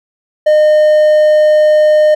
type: tone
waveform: triangle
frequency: 610 Hz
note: D#5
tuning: 34 cents flat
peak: -3 dBFS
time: 0.46-2.15 s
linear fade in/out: 10 ms
effects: none